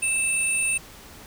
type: tone pair together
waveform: sine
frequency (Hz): 2637 / 9014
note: E7 / C#9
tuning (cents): 0 / +28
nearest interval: octave + major sixth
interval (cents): 2128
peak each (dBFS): -22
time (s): 0.02-0.78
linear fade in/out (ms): 10
effects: tanh soft clip ceiling -17 dBFS + pink hiss -45 dBFS RMS until 1.26 s